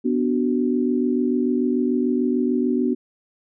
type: chord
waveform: sine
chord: B minor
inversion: none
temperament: equal with one note detuned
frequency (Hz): 246.9 / 293.7 / 373.6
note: B3 / D4 / F#4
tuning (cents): 0 / 0 / +17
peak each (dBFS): -20 / -24 / -24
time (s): 0.04-2.95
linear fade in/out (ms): 20
effects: none